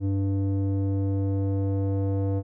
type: tone with low-pass filter sweep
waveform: square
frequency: 98 Hz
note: G2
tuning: in tune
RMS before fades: -25 dBFS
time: 0-2.43 s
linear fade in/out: 50 ms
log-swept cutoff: 330 to 520 Hz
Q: 1.7
effects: none